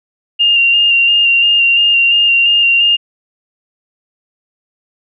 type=tone with vibrato; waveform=sine; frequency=2794 Hz; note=F7; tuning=in tune; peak=-7 dBFS; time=0.39-2.97 s; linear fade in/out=20 ms; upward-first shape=square; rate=2.9 Hz; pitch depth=18 cents each way; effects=none